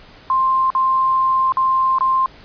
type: tone with dropouts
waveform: sine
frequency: 1051 Hz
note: C6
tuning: 7 cents sharp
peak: -13 dBFS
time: 0.3-2.26 s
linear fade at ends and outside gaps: 1 ms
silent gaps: 0.703-0.75 / 1.522-1.57 / 1.985-2.008 s
effects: pink hiss -44 dBFS RMS until 2.44 s + resampled to 11025 Hz